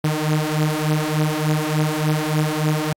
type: beating tone pair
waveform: sawtooth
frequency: 152 / 155.4 Hz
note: D#3 / D#3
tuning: -40 / -2 cents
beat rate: 3.4 Hz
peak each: -17 dBFS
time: 0.04-2.93 s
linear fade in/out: 5 ms
effects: AAC 64 kbps

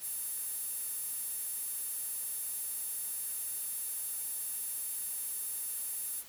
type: tone with high-pass filter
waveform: sawtooth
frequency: 914 Hz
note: A#5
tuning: 34 cents flat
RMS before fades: -38 dBFS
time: 0-6.24 s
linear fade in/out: 50 ms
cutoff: 11000 Hz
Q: 3.8
effects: white hiss -53 dBFS RMS until 6.28 s

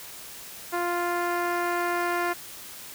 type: tone with low-pass filter sweep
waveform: 10% pulse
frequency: 349.2 Hz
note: F4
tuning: in tune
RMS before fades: -27 dBFS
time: 0.72-2.34 s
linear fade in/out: 20 ms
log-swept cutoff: 1500 to 2400 Hz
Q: 0.71
effects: white hiss -42 dBFS RMS until 2.94 s

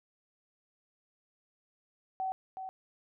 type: tone with echo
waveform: sine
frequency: 758 Hz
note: F#5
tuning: 42 cents sharp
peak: -31 dBFS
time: 2.2-2.32 s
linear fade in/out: 0 ms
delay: 370 ms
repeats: 1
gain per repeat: -7 dB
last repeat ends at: 2.69 s
effects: none

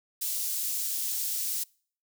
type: high-pass noise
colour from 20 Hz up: white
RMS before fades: -31 dBFS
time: 0.21-1.64 s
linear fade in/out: 10 ms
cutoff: 5300 Hz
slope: 12 dB/octave
effects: noise-tail reverb RT60 0.5 s tail -26 dB re dry

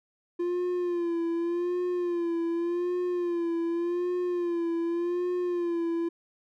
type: tone with vibrato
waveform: triangle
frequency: 346.5 Hz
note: F4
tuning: 14 cents flat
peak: -24 dBFS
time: 0.39-6.09 s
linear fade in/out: 10 ms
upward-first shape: sine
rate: 0.86 Hz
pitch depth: 58 cents each way
effects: none

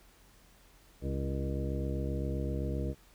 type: harmonic tone with a mistuned harmonic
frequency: 67.7 Hz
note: C#2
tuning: 40 cents flat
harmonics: 1 / 2 / 3 / 4 / 5 / 6 / 7 / 9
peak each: -34 / -37 / -41 / -42 / -42 / -47 / -42 / -46 dBFS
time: 1.01-2.95 s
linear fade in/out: 50 ms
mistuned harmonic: 4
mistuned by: +36 cents
effects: added 43 Hz sine -62 dBFS peak until 3.14 s + pink hiss -62 dBFS RMS until 3.14 s

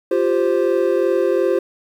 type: chord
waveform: triangle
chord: F suspended second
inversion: none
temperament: equal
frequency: 349.2 / 392 / 523.3 Hz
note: F4 / G4 / C5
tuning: 0 / 0 / 0 cents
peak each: -17 dBFS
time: 0.11-1.59 s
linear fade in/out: 5 ms
effects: 8-bit

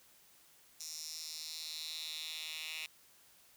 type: tone with high-pass filter sweep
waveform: 10% pulse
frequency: 157.4 Hz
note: D#3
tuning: 20 cents sharp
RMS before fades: -44 dBFS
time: 0.8-2.86 s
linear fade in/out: 2 ms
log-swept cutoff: 5900 to 2800 Hz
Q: 3.7
effects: white hiss -64 dBFS RMS until 3.56 s

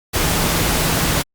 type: tone in noise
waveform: sine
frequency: 164.81 Hz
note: E3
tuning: in tune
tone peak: -26 dBFS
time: 0.17-1.2 s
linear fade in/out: 20 ms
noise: pink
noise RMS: -18 dBFS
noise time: 0.13-1.23 s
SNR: -11 dB
effects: Opus 48 kbps

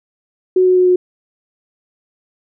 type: tone with pitch steps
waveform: sine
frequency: 369.6 / 367.3 / 364.9 / 362.6 Hz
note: F#4 / F#4 / F#4 / F#4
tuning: -2 / -13 / -24 / -35 cents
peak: -8 dBFS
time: 0.56-0.96 s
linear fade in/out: 5 ms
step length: 100 ms
effects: none

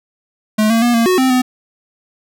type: tone with pitch steps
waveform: square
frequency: 214.8 / 227.7 / 240 / 230.6 / 367.8 / 260.3 / 253.2 Hz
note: A3 / A#3 / B3 / A#3 / F#4 / C4 / B3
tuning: -41 / -40 / -49 / -19 / -10 / -9 / +43 cents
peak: -11 dBFS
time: 0.58-1.42 s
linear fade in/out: 10 ms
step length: 120 ms
effects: none

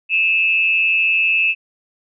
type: tone with amplitude modulation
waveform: sine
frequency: 2614 Hz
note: E7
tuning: 15 cents flat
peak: -10 dBFS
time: 0.09-1.55 s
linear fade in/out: 50 ms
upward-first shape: sine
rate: 180 Hz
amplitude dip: 65%
effects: none

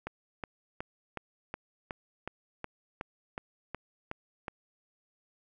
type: click train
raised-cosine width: 0.5 ms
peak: -21 dBFS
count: 13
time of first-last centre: 0.07-4.482 s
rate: 2.72 Hz
effects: none

